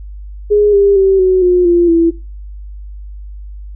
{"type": "tone with pitch steps", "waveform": "sine", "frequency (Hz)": [415.3, 400.5, 386.1, 372.3, 359, 346.2, 333.8], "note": ["G#4", "G4", "G4", "F#4", "F4", "F4", "E4"], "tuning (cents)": [0, 37, -26, 11, 48, -15, 22], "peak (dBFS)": -6, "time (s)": [0.5, 2.11], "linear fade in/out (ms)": 20, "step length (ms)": 230, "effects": ["noise-tail reverb RT60 0.3 s tail -20 dB re dry", "added 50 Hz sine -26 dBFS peak until 3.75 s"]}